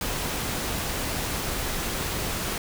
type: noise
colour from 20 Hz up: pink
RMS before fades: -29 dBFS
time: 0.01-2.58 s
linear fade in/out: 2 ms
effects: none